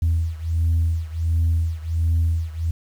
sine beating tone pair, 81.9 / 83.3 Hz, E2 / E2, -11 / +19 cents, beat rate 1.4 Hz, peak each -19 / -21 dBFS, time 0.02-2.71 s, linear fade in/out 5 ms, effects tanh soft clip ceiling -13 dBFS + 8-bit

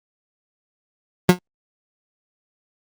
30% pulse tone with exponential decay, 180 Hz, F#3, 47 cents flat, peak -3 dBFS, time 1.29-1.39 s, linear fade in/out 2 ms, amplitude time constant 20 ms, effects Opus 32 kbps

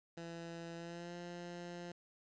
15% pulse tone with pitch glide, 168 to 174.23 Hz, E3 to F3, +33 to -4 cents, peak -39 dBFS, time 0.17-1.92 s, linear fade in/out 5 ms, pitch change +63 cents, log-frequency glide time 0.76-1.15 s, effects resampled to 16000 Hz + 11-bit

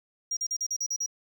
triangle tone bursts, 5700 Hz, F8, 34 cents sharp, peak -26 dBFS, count 8, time 0.31-1.062 s, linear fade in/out 5 ms, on 59 ms, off 40 ms, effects none

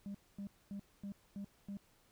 sine tone bursts, 200 Hz, G3, 35 cents sharp, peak -39 dBFS, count 6, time 0.06-1.77 s, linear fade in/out 0 ms, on 85 ms, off 240 ms, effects tanh soft clip ceiling -40 dBFS + pink hiss -70 dBFS RMS until 2.11 s

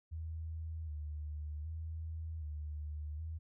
sine tone with vibrato, 77.78 Hz, D#2, in tune, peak -39 dBFS, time 0.11-3.39 s, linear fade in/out 20 ms, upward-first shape square, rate 0.65 Hz, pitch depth 57 cents each way, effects none

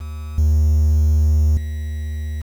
triangle tone with level steps, 76.3 Hz, D#2, 33 cents flat, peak -24 / -9 / -20 dBFS, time 0-2.42 s, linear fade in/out 10 ms, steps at 0.38 / 1.57 s, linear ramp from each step 2 ms, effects tanh soft clip ceiling -5 dBFS + 7-bit

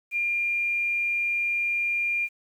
sine tone, 2400 Hz, D7, 37 cents sharp, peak -23 dBFS, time 0.11-2.29 s, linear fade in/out 50 ms, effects 9-bit

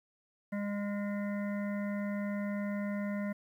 harmonic tone with a mistuned harmonic, 203.5 Hz, G#3, 35 cents flat, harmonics 1 / 3 / 5 / 7 / 9 / 10, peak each -33 / -41 / -50 / -50 / -49 / -50 dBFS, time 0.52-3.33 s, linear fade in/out 10 ms, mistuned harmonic 5, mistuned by +20 cents, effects 11-bit

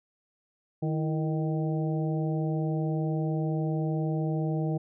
harmonic tone with a mistuned harmonic, 155.56 Hz, D#3, in tune, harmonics 1 / 2 / 3 / 4 / 5, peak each -27 / -33 / -37 / -39 / -41 dBFS, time 0.82-4.78 s, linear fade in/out 10 ms, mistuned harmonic 2, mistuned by +79 cents, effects none

